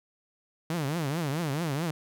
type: tone with vibrato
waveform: sawtooth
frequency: 153.3 Hz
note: D#3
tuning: 25 cents flat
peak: -24 dBFS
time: 0.7-1.91 s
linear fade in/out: 2 ms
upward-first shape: triangle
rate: 4.6 Hz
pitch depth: 270 cents each way
effects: none